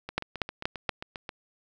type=two click trains; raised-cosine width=0.3 ms; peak=-10 / -20 dBFS; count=4 / 10; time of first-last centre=0.18-0.893 / 0.09-1.292 s; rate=4.21 / 7.49 Hz; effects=none